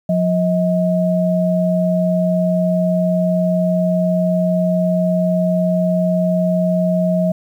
sine tone pair together, 178 / 634.3 Hz, F3 / D#5, +33 / +33 cents, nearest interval octave + minor seventh, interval 2200 cents, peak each -15 / -17 dBFS, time 0.09-7.32 s, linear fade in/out 5 ms, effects 8-bit

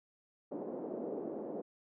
white band-pass noise, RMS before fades -41 dBFS, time 0.51-1.62 s, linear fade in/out 10 ms, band 230 to 530 Hz, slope 24 dB/octave, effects none

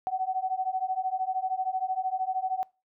sine beating tone pair, 745 / 758 Hz, F#5 / F#5, +12 / +42 cents, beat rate 13 Hz, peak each -30 dBFS, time 0.07-2.63 s, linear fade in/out 0 ms, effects noise-tail reverb RT60 0.3 s tail -24 dB re dry

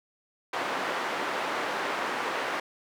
white band-pass noise, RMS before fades -31 dBFS, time 0.53-2.6 s, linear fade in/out 5 ms, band 350 to 1500 Hz, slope 12 dB/octave, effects none

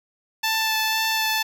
10% pulse tone with vibrato, 880 Hz, A5, in tune, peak -12 dBFS, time 0.43-1.43 s, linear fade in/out 10 ms, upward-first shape sine, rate 2 Hz, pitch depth 11 cents each way, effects none

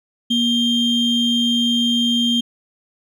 triangle ring-modulated tone, 1707 Hz, G#6, 47 cents sharp, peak -10 dBFS, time 0.3-2.41 s, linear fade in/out 10 ms, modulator 1470 Hz, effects none

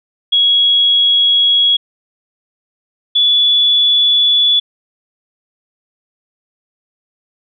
sine tone pair in turn, 3327 / 3434 Hz, G#7 / A7, +2 / -43 cents, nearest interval minor second, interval 55 cents, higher second, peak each -8 dBFS, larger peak neither, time 0.32-1.77 / 3.15-4.6 s, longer neither, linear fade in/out 10 ms, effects none

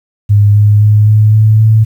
sine tone with pitch steps, 102.9 / 104.28 / 105.67 / 107.08 / 108.52 / 109.97 Hz, G#2 / G#2 / G#2 / A2 / A2 / A2, -16 / +8 / +30 / -47 / -23 / 0 cents, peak -3 dBFS, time 0.29-1.85 s, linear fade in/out 20 ms, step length 260 ms, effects 7-bit

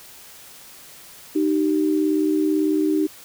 sine tone pair together, 307.2 / 385.3 Hz, D#4 / G4, -22 / -30 cents, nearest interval major third, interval 392 cents, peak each -18 / -23 dBFS, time 1.35-3.07 s, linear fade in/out 10 ms, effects white hiss -44 dBFS RMS until 3.24 s

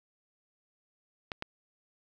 clicks, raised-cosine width 0.3 ms, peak -19 / -19 dBFS, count 2, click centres 1.318 / 1.424 s, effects none

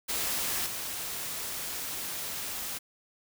white noise with level steps, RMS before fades -31 / -36 dBFS, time 0.08-2.79 s, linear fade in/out 20 ms, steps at 0.66 s, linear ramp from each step 5 ms, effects none

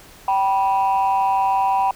sine tone pair together, 776.2 / 978 Hz, G5 / B5, -17 / -17 cents, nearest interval major third, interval 400 cents, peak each -16 / -17 dBFS, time 0.28-1.91 s, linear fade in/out 2 ms, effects tanh soft clip ceiling -12 dBFS + pink hiss -45 dBFS RMS until 1.95 s

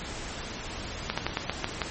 slowing click train, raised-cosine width 0.3 ms, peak -10 dBFS, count 7, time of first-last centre 1.1-1.818 s, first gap 76 ms, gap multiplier 1.18, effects pink hiss -37 dBFS RMS until 1.9 s + MP3 32 kbps

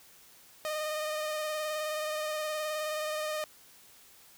sawtooth tone with vibrato, 614 Hz, D#5, 23 cents flat, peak -28 dBFS, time 0.65-3.44 s, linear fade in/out 0 ms, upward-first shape sine, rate 19 Hz, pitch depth 21 cents each way, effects white hiss -57 dBFS RMS until 4.37 s

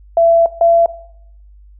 sine tone pair in turn, 670 / 675.4 Hz, E5 / E5, +28 / +42 cents, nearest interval unison, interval 14 cents, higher second, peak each -7 dBFS, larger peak neither, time 0.17-0.46 / 0.61-0.86 s, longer first, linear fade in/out 2 ms, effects noise-tail reverb RT60 0.7 s tail -17 dB re dry + added 50 Hz sine -39 dBFS peak until 1.79 s

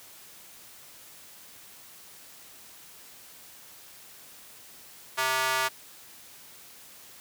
square tone with high-pass filter, 130.81 Hz, C3, in tune, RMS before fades -27 dBFS, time 5.17-5.69 s, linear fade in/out 20 ms, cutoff 1100 Hz, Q 1.3, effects white hiss -50 dBFS RMS until 7.2 s + high-pass 60 Hz 12 dB/octave

